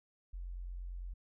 sine tone, 44.48 Hz, F1, 32 cents sharp, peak -40 dBFS, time 0.33-1.14 s, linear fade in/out 10 ms, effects none

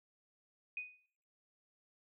sine tone with exponential decay, 2489 Hz, D#7, in tune, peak -36 dBFS, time 0.77-1.06 s, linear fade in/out 2 ms, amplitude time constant 61 ms, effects noise-tail reverb RT60 0.8 s tail -26 dB re dry

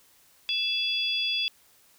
sine tone cluster, 2636 / 3404 / 4793 Hz, E7 / G#7 / D8, -1 / +42 / +34 cents, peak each -30 / -27 / -33 dBFS, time 0.49-1.48 s, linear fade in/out 0 ms, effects white hiss -60 dBFS RMS until 1.98 s

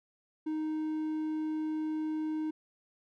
triangle tone, 311.1 Hz, D#4, in tune, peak -29 dBFS, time 0.46-2.51 s, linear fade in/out 10 ms, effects none

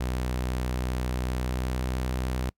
sawtooth tone with pitch glide, 62.6 to 63.36 Hz, B1 to B1, +24 to +45 cents, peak -23 dBFS, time 0-2.5 s, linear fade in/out 10 ms, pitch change +21 cents, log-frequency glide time 1.3-1.86 s, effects noise-tail reverb RT60 0.1 s tail -25 dB re dry

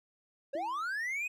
triangle linear sweep, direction up, 523.3 to 2548 Hz, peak -31 dBFS, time 0.53-1.28 s, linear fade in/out 10 ms
sine tone with exponential decay, 331.3 Hz, E4, 9 cents sharp, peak -37 dBFS, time 0.55-0.89 s, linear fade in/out 2 ms, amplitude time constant 73 ms
effects none

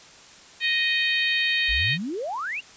harmonic tone, 622.3 Hz, D#5, in tune, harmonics 3 / 4 / 5 / 6 / 7, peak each -25 / -25 / -29 / -28 / -33 dBFS, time 0.6-1.98 s, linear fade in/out 50 ms
sine exponential sweep, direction up, 47.14 to 2922 Hz, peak -27 dBFS, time 1.68-2.61 s, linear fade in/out 20 ms
effects white hiss -48 dBFS RMS until 2.76 s + resampled to 16000 Hz

